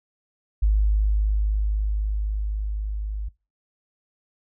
sine tone with level ramp, 51.91 Hz, G#1, in tune, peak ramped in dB -15 to -26 dBFS, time 0.62-3.29 s, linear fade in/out 10 ms, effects noise-tail reverb RT60 0.3 s tail -24 dB re dry

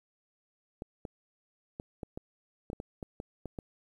clicks, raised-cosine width 2 ms, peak -25 dBFS, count 12, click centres 0.821 / 1.052 / 1.799 / 2.032 / 2.175 / 2.701 / 2.731 / 2.801 / 3.028 / 3.201 / 3.457 / 3.588 s, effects 10-bit

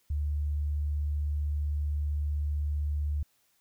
sine tone, 73.7 Hz, D2, 7 cents sharp, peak -27 dBFS, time 0.1-3.23 s, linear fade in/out 5 ms, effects white hiss -70 dBFS RMS until 3.6 s

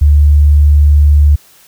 sine tone, 73.3 Hz, D2, 3 cents flat, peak -3 dBFS, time 0.01-1.36 s, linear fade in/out 10 ms, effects white hiss -44 dBFS RMS until 1.67 s

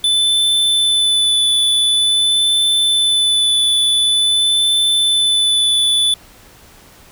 square tone with vibrato, 3501 Hz, A7, 9 cents flat, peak -12 dBFS, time 0.04-6.14 s, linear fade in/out 2 ms, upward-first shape sine, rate 0.47 Hz, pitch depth 13 cents each way, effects pink hiss -44 dBFS RMS until 7.11 s

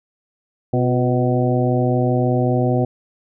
harmonic tone with a mistuned harmonic, 125.2 Hz, B2, 24 cents sharp, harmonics 1 / 2 / 3 / 4 / 5 / 6, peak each -18 / -21 / -23 / -24 / -25 / -26 dBFS, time 0.73-2.85 s, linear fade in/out 5 ms, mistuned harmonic 3, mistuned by -62 cents, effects none

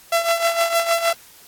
sawtooth tone with tremolo, 673 Hz, E5, 36 cents sharp, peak -10 dBFS, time 0.12-1.13 s, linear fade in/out 5 ms, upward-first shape triangle, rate 6.5 Hz, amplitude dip 75%, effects white hiss -47 dBFS RMS until 1.47 s + AAC 64 kbps

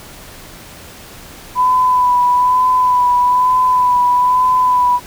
sine tone with vibrato, 997 Hz, B5, 16 cents sharp, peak -9 dBFS, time 1.55-5 s, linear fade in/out 50 ms, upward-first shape sine, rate 1.1 Hz, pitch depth 24 cents each way, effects pink hiss -36 dBFS RMS until 5.06 s

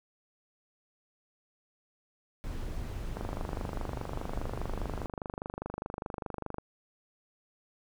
brown noise, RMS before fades -37 dBFS, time 2.44-5.06 s, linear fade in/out 0 ms
click train, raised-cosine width 1 ms, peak -22 dBFS, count 86, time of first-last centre 3.17-6.584 s, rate 24.9 Hz
effects none

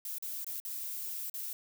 violet noise with dropouts, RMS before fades -39 dBFS, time 0.05-1.53 s, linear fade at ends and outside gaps 2 ms, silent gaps 0.184-0.224 / 0.445-0.466 / 0.601-0.65 / 1.299-1.34 s, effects none

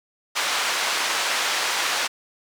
pink band-pass noise, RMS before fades -24 dBFS, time 0.35-2.08 s, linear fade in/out 20 ms, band 950 to 6600 Hz, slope 12 dB/octave, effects none

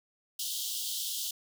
pink high-pass noise, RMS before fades -35 dBFS, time 0.39-1.31 s, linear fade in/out 5 ms, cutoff 3000 Hz, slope 96 dB/octave, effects none

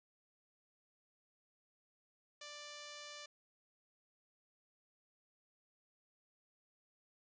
5% pulse tone, 589 Hz, D5, 5 cents sharp, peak -37 dBFS, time 2.41-3.26 s, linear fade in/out 5 ms, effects resampled to 16000 Hz

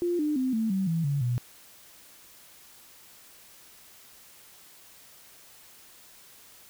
sine tone with pitch steps, 349.2 / 300.5 / 258.6 / 222.5 / 191.51 / 164.8 / 141.82 / 122.04 Hz, F4 / D4 / C4 / A3 / G3 / E3 / C#3 / B2, 0 / +40 / -20 / +20 / -40 / 0 / +40 / -20 cents, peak -24 dBFS, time 0.02-1.38 s, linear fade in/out 0 ms, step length 170 ms, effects white hiss -53 dBFS RMS until 6.69 s

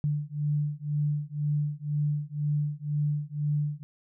sine beating tone pair, 146.83 / 148.83 Hz, D3 / D3, 0 / +23 cents, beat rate 2 Hz, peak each -29 dBFS, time 0.04-3.83 s, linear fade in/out 0 ms, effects none

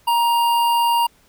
square tone with notch filter, 939 Hz, A#5, 12 cents sharp, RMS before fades -17 dBFS, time 0.07-1.07 s, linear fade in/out 10 ms, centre 6600 Hz, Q 0.96, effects pink hiss -56 dBFS RMS until 1.28 s

